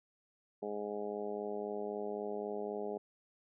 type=harmonic tone; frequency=103.83 Hz; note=G#2; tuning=in tune; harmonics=2 / 3 / 4 / 5 / 6 / 7 / 8; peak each=-46 / -49 / -39 / -47 / -45 / -48 / -50 dBFS; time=0.62-2.98 s; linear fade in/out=10 ms; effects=none

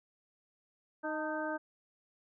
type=harmonic tone with a mistuned harmonic; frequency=310 Hz; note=D#4; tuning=6 cents flat; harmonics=1 / 2 / 3 / 4 / 5; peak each=-39 / -38 / -41 / -45 / -40 dBFS; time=1.03-1.58 s; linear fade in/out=20 ms; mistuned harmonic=3; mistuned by=-49 cents; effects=none

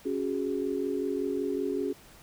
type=chord; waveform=sine; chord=C# suspended fourth; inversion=none; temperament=equal; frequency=277.2 / 370 / 415.3 Hz; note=C#4 / F#4 / G#4; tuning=0 / 0 / 0 cents; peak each=-32 dBFS; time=0.05-1.93 s; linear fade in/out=10 ms; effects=pink hiss -54 dBFS RMS until 2.22 s

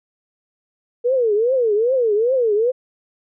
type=tone with vibrato; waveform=sine; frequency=466.8 Hz; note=A#4; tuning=2 cents sharp; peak=-14 dBFS; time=1.04-2.72 s; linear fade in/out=20 ms; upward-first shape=triangle; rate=2.5 Hz; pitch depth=260 cents each way; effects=none

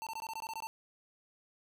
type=tone bursts; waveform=square; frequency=895 Hz; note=A5; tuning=29 cents sharp; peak=-39 dBFS; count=10; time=0.02-0.67 s; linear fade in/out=0 ms; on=47 ms; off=20 ms; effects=none

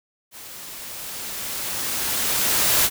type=noise with level ramp; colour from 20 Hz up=white; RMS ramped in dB=-40 to -17 dBFS; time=0.31-2.9 s; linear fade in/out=50 ms; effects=none

